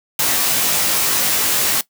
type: noise with comb filter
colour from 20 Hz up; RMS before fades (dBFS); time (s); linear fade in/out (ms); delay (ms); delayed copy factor
white; -17; 0.19-1.81; 2; 18; -0.8
effects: noise-tail reverb RT60 0.1 s tail -18 dB re dry + high-pass 100 Hz 12 dB/octave